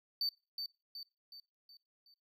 triangle tone with echo, 4568 Hz, D8, 49 cents flat, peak -31 dBFS, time 0.21-0.29 s, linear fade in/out 2 ms, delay 370 ms, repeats 5, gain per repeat -6 dB, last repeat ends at 2.14 s, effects noise-tail reverb RT60 0.3 s tail -21 dB re dry

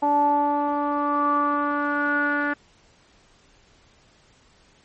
sawtooth tone with low-pass filter sweep, 290.3 Hz, D4, 20 cents flat, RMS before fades -22 dBFS, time 0.02-2.54 s, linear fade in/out 10 ms, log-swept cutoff 830 to 1600 Hz, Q 9.6, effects pink hiss -57 dBFS RMS until 4.84 s + MP3 32 kbps

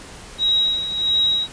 sine tone with tremolo, 3828 Hz, A#7, 45 cents sharp, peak -14 dBFS, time 0.38-1.48 s, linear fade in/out 50 ms, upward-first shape sine, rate 1.5 Hz, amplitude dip 65%, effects pink hiss -39 dBFS RMS until 1.52 s + resampled to 22050 Hz

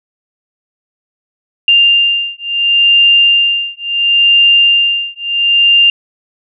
sine beating tone pair, 2795 / 2795.72 Hz, F7 / F7, +1 / +1 cents, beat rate 0.72 Hz, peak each -10 dBFS, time 1.68-5.9 s, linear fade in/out 2 ms, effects none

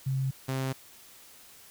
sine / sawtooth tone pair in turn, 133.4 / 132.48 Hz, C3 / C3, +34 / +22 cents, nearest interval unison, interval 12 cents, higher first, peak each -26 / -25 dBFS, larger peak second, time 0.06-0.31 / 0.48-0.73 s, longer neither, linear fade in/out 10 ms, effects white hiss -53 dBFS RMS until 1.7 s

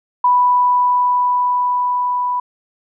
sine tone with level ramp, 987.8 Hz, B5, in tune, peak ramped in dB -9 to -16 dBFS, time 0.24-2.4 s, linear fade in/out 5 ms, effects none

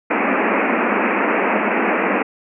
pink band-pass noise, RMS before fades -18 dBFS, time 0.1-2.23 s, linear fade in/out 10 ms, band 200 to 2600 Hz, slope 96 dB/octave, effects none

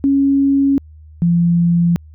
sine tone pair in turn, 276.4 / 171.33 Hz, C#4 / F3, -5 / -33 cents, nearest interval minor sixth, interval 828 cents, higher first, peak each -10 dBFS, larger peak neither, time 0.04-0.78 / 1.22-1.96 s, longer neither, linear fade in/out 0 ms, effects added 77 Hz sine -37 dBFS peak until 2.14 s

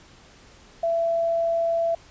sine tone, 669 Hz, E5, 25 cents sharp, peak -20 dBFS, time 0.83-1.95 s, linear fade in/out 5 ms, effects pink hiss -51 dBFS RMS until 2.1 s + resampled to 16000 Hz

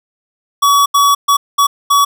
square tone bursts at uneven times, 1133 Hz, C#6, 37 cents sharp, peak -8 dBFS, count 5, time 0.62-0.86 / 0.94-1.15 / 1.28-1.37 / 1.58-1.67 / 1.9-2.05 s, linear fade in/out 10 ms, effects none

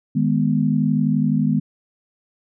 sine chord, G# minor, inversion second, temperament equal, 155.56 / 207.7 / 246.9 Hz, D#3 / G#3 / B3, 0 / 0 / 0 cents, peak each -20 dBFS, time 0.15-1.6 s, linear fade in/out 10 ms, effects none

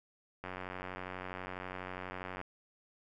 click train, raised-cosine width 0.5 ms, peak -26 dBFS, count 183, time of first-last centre 0.44-2.414 s, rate 92.2 Hz, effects none

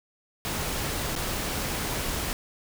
pink noise with dropouts, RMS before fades -30 dBFS, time 0.45-2.33 s, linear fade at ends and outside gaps 0 ms, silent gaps 1.153-1.162 s, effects none

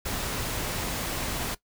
pink noise, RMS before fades -31 dBFS, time 0.05-1.55 s, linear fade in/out 10 ms, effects noise-tail reverb RT60 0.1 s tail -18 dB re dry

